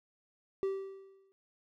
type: tone with exponential decay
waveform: triangle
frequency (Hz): 388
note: G4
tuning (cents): -18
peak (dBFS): -26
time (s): 0.63-1.32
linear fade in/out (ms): 0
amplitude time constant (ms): 150
effects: none